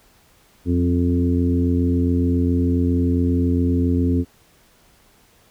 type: harmonic tone with a mistuned harmonic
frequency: 87.31 Hz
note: F2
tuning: in tune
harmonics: 1 / 2 / 3 / 4 / 5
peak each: -19 / -26 / -19 / -28 / -29 dBFS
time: 0.65-4.25 s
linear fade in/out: 50 ms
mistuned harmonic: 2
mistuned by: +27 cents
effects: pink hiss -55 dBFS RMS until 5.5 s